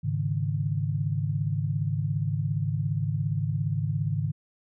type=chord; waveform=sine; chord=Ab suspended fourth; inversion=none; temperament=just; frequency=103.83 / 138.43 / 155.74 Hz; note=Ab2 / Db3 / Eb3; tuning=0 / -2 / +2 cents; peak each=-29 dBFS; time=0.03-4.32 s; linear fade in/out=20 ms; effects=none